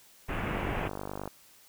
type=low-pass noise; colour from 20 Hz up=pink; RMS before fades=-33 dBFS; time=0.28-0.89 s; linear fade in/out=20 ms; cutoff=2800 Hz; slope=48 dB/octave
type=click train; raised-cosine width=1 ms; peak=-22 dBFS; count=39; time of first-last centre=0.51-1.276 s; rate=49.6 Hz
effects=white hiss -58 dBFS RMS until 1.68 s